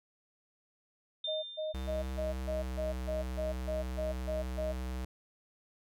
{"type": "tone with exponential decay", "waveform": "sine", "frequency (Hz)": 3600, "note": "A7", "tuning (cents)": 39, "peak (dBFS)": -33, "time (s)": [1.24, 2.3], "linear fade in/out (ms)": 5, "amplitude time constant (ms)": 230}
{"type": "tone bursts", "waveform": "sine", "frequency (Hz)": 622.3, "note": "D#5", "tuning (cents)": 0, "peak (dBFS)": -33, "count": 12, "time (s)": [1.27, 4.73], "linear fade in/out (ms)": 20, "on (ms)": 160, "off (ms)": 140}
{"type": "tone with pitch glide", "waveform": "square", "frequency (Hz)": [65.1, 63.47], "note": ["C2", "B1"], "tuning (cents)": [-8, 48], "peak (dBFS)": -36, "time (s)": [1.74, 5.05], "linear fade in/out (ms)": 5, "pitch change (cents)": -44, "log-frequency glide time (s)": [2.11, 2.91]}
{"effects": []}